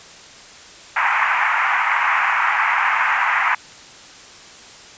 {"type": "band-pass noise", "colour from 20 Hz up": "pink", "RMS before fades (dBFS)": -18, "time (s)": [0.96, 3.55], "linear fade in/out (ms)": 5, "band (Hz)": [850, 2400], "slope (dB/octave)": 48, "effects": ["white hiss -41 dBFS RMS until 4.97 s", "resampled to 16000 Hz"]}